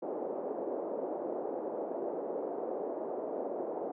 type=band-pass noise; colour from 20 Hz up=pink; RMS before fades=-37 dBFS; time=0.02-3.92 s; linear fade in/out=10 ms; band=350 to 660 Hz; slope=24 dB/octave; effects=none